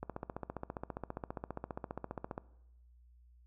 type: click train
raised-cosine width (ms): 1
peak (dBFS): -25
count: 36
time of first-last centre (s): 0.03-2.379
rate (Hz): 14.9
effects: noise-tail reverb RT60 0.9 s tail -20 dB re dry + added 60 Hz sine -59 dBFS peak until 3.46 s